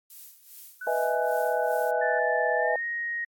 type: noise with tremolo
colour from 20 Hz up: violet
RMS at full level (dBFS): -43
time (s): 0.1-1.91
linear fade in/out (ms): 2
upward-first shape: sine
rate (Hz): 2.5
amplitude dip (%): 75
type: tone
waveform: sine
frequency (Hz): 1494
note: F#6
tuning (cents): +16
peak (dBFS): -34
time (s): 0.81-2.19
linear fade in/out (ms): 5
type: chord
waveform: sine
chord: E major seventh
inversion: second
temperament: equal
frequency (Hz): 493.9 / 622.3 / 659.3 / 830.6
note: B4 / D#5 / E5 / G#5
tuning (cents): 0 / 0 / 0 / 0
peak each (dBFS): -29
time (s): 0.87-2.76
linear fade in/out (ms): 2
type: tone with pitch glide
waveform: sine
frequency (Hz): 1760 to 1875.5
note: A6 to A#6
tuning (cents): 0 to +10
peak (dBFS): -28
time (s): 2.01-3.25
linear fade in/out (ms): 10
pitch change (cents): +110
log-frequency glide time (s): 2.55-2.85
effects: AAC 64 kbps